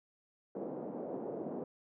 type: band-pass noise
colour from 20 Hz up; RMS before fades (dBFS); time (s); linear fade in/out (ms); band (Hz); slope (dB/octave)
white; -41; 0.55-1.64; 2; 190 to 580; 24
effects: none